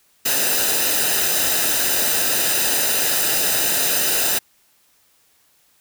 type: noise with comb filter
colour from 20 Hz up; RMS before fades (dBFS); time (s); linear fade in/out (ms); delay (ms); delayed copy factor
white; -19; 0.25-4.39; 10; 0.9; -0.6
effects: white hiss -59 dBFS RMS until 5.8 s